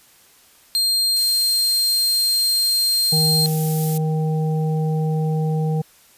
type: tone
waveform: 40% pulse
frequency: 4200 Hz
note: C8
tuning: 6 cents sharp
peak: -15 dBFS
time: 0.75-3.46 s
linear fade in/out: 0 ms
type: noise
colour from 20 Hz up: violet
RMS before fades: -26 dBFS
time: 1.16-3.98 s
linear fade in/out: 5 ms
type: harmonic tone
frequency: 156.7 Hz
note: D#3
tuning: 13 cents sharp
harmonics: 1 / 3 / 5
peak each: -18 / -28 / -32 dBFS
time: 3.12-5.82 s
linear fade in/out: 10 ms
effects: white hiss -52 dBFS RMS until 6.17 s + resampled to 32000 Hz